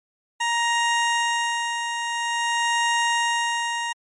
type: tone with tremolo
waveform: 20% pulse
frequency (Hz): 938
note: A#5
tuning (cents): +11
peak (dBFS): -14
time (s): 0.4-3.93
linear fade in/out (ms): 10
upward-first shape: sine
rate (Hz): 0.49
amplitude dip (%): 50
effects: MP3 48 kbps